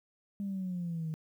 sine exponential sweep, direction down, 202.6 to 155.56 Hz, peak -32 dBFS, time 0.4-1.14 s, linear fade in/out 0 ms, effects tanh soft clip ceiling -29 dBFS + 11-bit

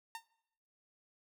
sawtooth tone with exponential decay, 911 Hz, A#5, 40 cents flat, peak -35 dBFS, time 0.15-0.26 s, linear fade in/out 1 ms, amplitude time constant 22 ms, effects noise-tail reverb RT60 0.8 s tail -21 dB re dry

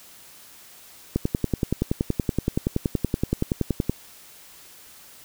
click train, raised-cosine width 3 ms, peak -8 dBFS, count 30, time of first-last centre 1.16-3.896 s, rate 10.6 Hz, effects white hiss -48 dBFS RMS until 5.24 s

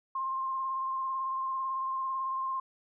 sine tone with vibrato, 1059 Hz, C6, 21 cents sharp, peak -30 dBFS, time 0.15-2.6 s, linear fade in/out 5 ms, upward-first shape sine, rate 18 Hz, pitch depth 19 cents each way, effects none

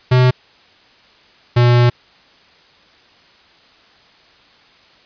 square tone pair in turn, 126.7 / 121.17 Hz, B2 / B2, +45 / -33 cents, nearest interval minor second, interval 78 cents, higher first, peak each -9 dBFS, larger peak neither, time 0.11-0.31 / 1.56-1.9 s, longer second, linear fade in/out 10 ms, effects white hiss -49 dBFS RMS until 5.05 s + resampled to 11025 Hz

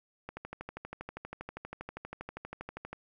click train, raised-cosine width 0.5 ms, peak -25 dBFS, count 34, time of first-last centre 0.29-2.93 s, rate 12.5 Hz, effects none

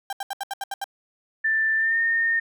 35% pulse tone bursts, 792 Hz, G5, 18 cents sharp, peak -25 dBFS, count 8, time 0.1-0.842 s, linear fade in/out 2 ms, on 28 ms, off 74 ms
sine tone with pitch glide, 1773 to 1830.2 Hz, A6 to A#6, +13 to -32 cents, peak -19 dBFS, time 1.44-2.4 s, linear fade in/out 10 ms, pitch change +55 cents, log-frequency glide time 1.76-1.99 s
effects none

